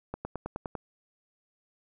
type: accelerating click train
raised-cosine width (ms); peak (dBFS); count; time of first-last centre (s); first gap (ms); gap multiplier
1; -20; 7; 0.14-0.752; 110; 0.97
effects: none